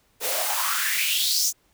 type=noise with high-pass filter sweep; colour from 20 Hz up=white; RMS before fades=-24 dBFS; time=0.2-1.53 s; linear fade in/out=50 ms; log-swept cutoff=430 to 6600 Hz; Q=5.1; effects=pink hiss -64 dBFS RMS until 1.73 s